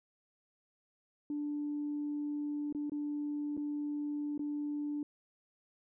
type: tone with dropouts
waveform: sine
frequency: 293.7 Hz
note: D4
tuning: in tune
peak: -33 dBFS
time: 1.3-5.03 s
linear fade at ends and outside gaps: 2 ms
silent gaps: 2.726-2.748 / 2.897-2.919 / 3.568-3.575 / 4.378-4.393 s
effects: tanh soft clip ceiling -29 dBFS